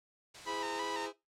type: noise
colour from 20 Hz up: white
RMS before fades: -48 dBFS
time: 0.34-1.08 s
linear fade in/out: 10 ms
type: chord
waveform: sawtooth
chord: E augmented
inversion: none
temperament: just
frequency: 329.6 / 412 / 515 Hz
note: E4 / G#4 / B#4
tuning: 0 / -14 / -28 cents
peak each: -40 / -38 / -41 dBFS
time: 0.45-1.13 s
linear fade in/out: 50 ms
type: tone with vibrato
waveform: sawtooth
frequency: 949 Hz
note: A#5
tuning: 31 cents sharp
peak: -34 dBFS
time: 0.46-1.07 s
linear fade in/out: 20 ms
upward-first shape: square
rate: 3 Hz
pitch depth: 60 cents each way
effects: noise-tail reverb RT60 0.2 s tail -17 dB re dry + low-pass 6000 Hz 12 dB/octave